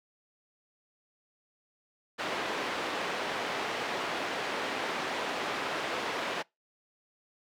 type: band-pass noise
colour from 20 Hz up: pink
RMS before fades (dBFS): -34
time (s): 2.18-6.43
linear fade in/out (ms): 20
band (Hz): 390 to 3100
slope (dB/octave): 12
effects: noise-tail reverb RT60 0.2 s tail -25 dB re dry